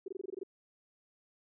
sine tone bursts, 381.3 Hz, G4, 48 cents flat, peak -36 dBFS, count 9, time 0.06-0.434 s, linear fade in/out 5 ms, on 22 ms, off 22 ms, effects none

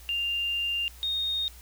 sine tone pair in turn, 2794 / 3705 Hz, F7 / A#7, 0 / -11 cents, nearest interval perfect fourth, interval 489 cents, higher second, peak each -26 dBFS, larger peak neither, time 0.09-0.88 / 1.03-1.48 s, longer first, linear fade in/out 0 ms, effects added 60 Hz sine -47 dBFS peak until 1.61 s + white hiss -52 dBFS RMS until 1.61 s

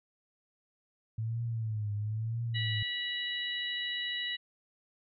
sine tone with vibrato, 110 Hz, A2, in tune, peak -31 dBFS, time 1.18-2.83 s, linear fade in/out 5 ms, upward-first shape triangle, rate 1 Hz, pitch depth 120 cents each way
harmonic tone, 974 Hz, B5, 24 cents flat, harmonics 2 / 3 / 4, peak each -37 / -37 / -37 dBFS, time 2.54-4.37 s, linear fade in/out 20 ms
effects none

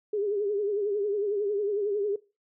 sine tone with vibrato, 409.8 Hz, G#4, 23 cents flat, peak -25 dBFS, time 0.13-2.16 s, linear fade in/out 5 ms, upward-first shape triangle, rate 11 Hz, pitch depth 92 cents each way, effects noise-tail reverb RT60 0.3 s tail -21 dB re dry

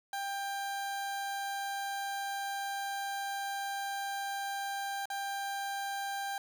30% pulse tone with dropouts, 793 Hz, G5, 20 cents sharp, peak -32 dBFS, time 0.13-6.38 s, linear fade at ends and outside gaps 2 ms, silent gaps 5.056-5.101 s, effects none

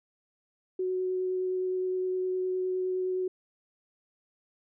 sine tone with vibrato, 370 Hz, F#4, in tune, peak -27 dBFS, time 0.79-3.28 s, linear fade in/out 5 ms, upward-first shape sine, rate 9.7 Hz, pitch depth 8 cents each way, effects none

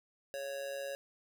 square tone with amplitude modulation, 554.4 Hz, C#5, in tune, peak -36 dBFS, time 0.34-0.95 s, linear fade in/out 0 ms, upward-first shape sine, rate 137 Hz, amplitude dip 60%, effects none

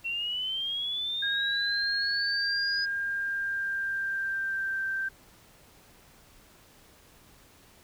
sine linear sweep, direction up, 2706 to 5000 Hz, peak -29 dBFS, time 0.04-2.86 s, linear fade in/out 20 ms
sine tone with pitch glide, 1624 to 1566 Hz, G#6 to G6, -39 to -2 cents, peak -28 dBFS, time 1.22-5.09 s, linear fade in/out 10 ms, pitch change -63 cents, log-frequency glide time 2.28-4.83 s
effects pink hiss -57 dBFS RMS until 7.83 s

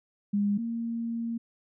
sine tone pair in turn, 203.7 / 231.3 Hz, G#3 / A#3, -33 / -13 cents, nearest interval major second, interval 220 cents, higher second, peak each -23 / -29 dBFS, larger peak first, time 0.33-0.58 / 0.58-1.38 s, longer second, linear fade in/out 10 ms, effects none

